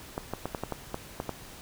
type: clicks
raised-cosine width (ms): 1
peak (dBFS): -17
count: 9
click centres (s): 0.179 / 0.336 / 0.456 / 0.548 / 0.636 / 0.723 / 0.944 / 1.201 / 1.293
effects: pink hiss -47 dBFS RMS until 1.61 s